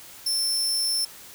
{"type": "tone", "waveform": "sawtooth", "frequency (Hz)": 5350, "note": "E8", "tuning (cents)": 25, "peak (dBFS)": -20, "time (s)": [0.26, 1.05], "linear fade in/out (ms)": 5, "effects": ["white hiss -45 dBFS RMS until 1.34 s"]}